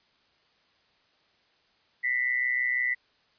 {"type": "tone with amplitude modulation", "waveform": "sine", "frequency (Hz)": 1982, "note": "B6", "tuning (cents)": 6, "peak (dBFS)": -21, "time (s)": [2.03, 2.95], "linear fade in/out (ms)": 20, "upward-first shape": "sine", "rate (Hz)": 126, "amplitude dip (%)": 70, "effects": ["white hiss -66 dBFS RMS until 3.38 s", "resampled to 11025 Hz"]}